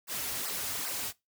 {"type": "noise with flanger", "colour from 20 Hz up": "white", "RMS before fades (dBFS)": -35, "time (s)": [0.07, 1.13], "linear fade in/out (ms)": 50, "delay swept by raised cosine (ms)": [0.28, 6.08], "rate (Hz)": 2.5, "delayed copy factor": -0.95, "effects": ["noise-tail reverb RT60 0.2 s tail -21 dB re dry"]}